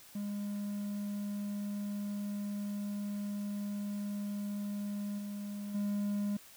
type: tone with level steps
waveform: triangle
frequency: 204.2 Hz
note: G#3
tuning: 29 cents flat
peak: -33 / -36 / -29 dBFS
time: 0.15-6.37 s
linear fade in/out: 5 ms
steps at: 5.18 / 5.74 s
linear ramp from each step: 10 ms
effects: white hiss -56 dBFS RMS until 6.56 s